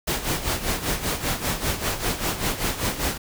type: noise with tremolo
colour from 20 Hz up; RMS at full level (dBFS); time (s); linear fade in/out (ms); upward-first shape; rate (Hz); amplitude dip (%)
pink; -23; 0.07-3.18; 10; sine; 5.1; 70
effects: none